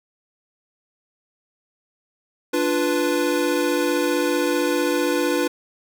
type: chord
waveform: square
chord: B diminished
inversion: first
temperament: equal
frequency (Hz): 293.7 / 349.2 / 493.9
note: D4 / F4 / B4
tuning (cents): 0 / 0 / 0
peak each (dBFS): -24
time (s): 2.53-5.48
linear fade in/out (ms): 10
effects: none